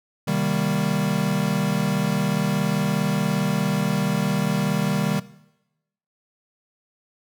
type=chord; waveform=square; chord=C minor seventh; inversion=none; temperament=equal; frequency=130.81 / 155.56 / 196 / 233.1 Hz; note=C3 / Eb3 / G3 / Bb3; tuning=0 / 0 / 0 / 0 cents; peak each=-31 / -25 / -25 / -30 dBFS; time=0.27-5.2 s; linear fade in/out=10 ms; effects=noise-tail reverb RT60 0.9 s tail -18 dB re dry